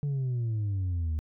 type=exponential sweep; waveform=sine; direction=down; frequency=146.83 to 76.2 Hz; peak=-24 dBFS; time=0.03-1.19 s; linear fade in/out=0 ms; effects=tanh soft clip ceiling -26 dBFS